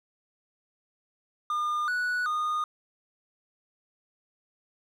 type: tone with pitch steps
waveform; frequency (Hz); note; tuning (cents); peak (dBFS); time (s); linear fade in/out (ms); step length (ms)
triangle; 1210 / 1474 / 1227; D#6 / F#6 / D#6; -49 / -7 / -25; -24; 1.5-2.64; 2; 380
effects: none